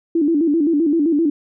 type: tone with vibrato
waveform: sine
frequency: 311.1 Hz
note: D#4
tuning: in tune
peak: -13 dBFS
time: 0.15-1.3 s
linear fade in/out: 5 ms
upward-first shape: square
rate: 7.7 Hz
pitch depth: 120 cents each way
effects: none